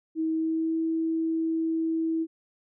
sine tone with pitch glide, 320 to 324.7 Hz, D#4 to E4, +49 to -26 cents, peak -24 dBFS, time 0.15-2.27 s, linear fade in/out 50 ms, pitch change +25 cents, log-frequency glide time 0.33-0.77 s, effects none

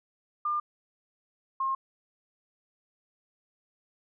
sine tone pair in turn, 1200 / 1069.1 Hz, D6 / C6, +37 / +37 cents, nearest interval major second, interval 200 cents, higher first, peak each -26 dBFS, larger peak neither, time 0.45-0.6 / 1.6-1.75 s, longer neither, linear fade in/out 5 ms, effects none

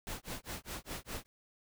pink noise with tremolo, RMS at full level -40 dBFS, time 0.07-1.26 s, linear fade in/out 0 ms, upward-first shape sine, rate 4.9 Hz, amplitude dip 100%, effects none

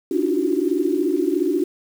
sine tone cluster, 285.6 / 306.9 / 341.9 / 356.4 / 379.4 Hz, D4 / D#4 / F4 / F4 / F#4, -48 / -24 / -37 / +35 / +43 cents, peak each -24 dBFS, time 0.11-1.64 s, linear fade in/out 5 ms, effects 7-bit

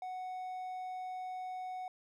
triangle tone, 740 Hz, F#5, in tune, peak -37 dBFS, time 0.02-1.88 s, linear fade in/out 2 ms, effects none

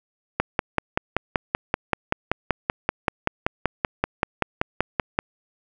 click train, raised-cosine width 0.5 ms, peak -4 dBFS, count 26, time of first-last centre 0.4-5.189 s, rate 5.22 Hz, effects none

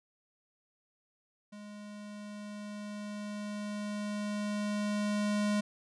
square tone with level ramp, 207.7 Hz, G#3, in tune, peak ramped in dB -46 to -28 dBFS, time 1.52-5.61 s, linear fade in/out 10 ms, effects resampled to 22050 Hz

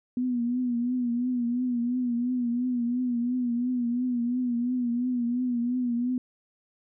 sine tone with vibrato, 244.3 Hz, B3, 19 cents flat, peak -24 dBFS, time 0.17-6.18 s, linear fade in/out 2 ms, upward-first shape triangle, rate 2.9 Hz, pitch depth 76 cents each way, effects none

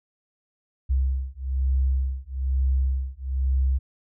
sine beating tone pair, 65.41 / 66.51 Hz, C2 / C2, 0 / +29 cents, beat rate 1.1 Hz, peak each -24 dBFS, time 0.89-3.79 s, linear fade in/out 20 ms, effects none

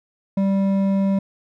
sine tone with hard clipping, 195.3 Hz, G3, 6 cents flat, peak -18 dBFS, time 0.37-1.19 s, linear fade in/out 5 ms, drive 8 dB, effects none

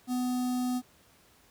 square tone with notch filter, 250 Hz, B3, 21 cents sharp, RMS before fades -30 dBFS, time 0.07-0.82 s, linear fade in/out 50 ms, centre 2100 Hz, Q 0.56, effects pink hiss -61 dBFS RMS until 1.5 s + high-pass 60 Hz 12 dB/octave

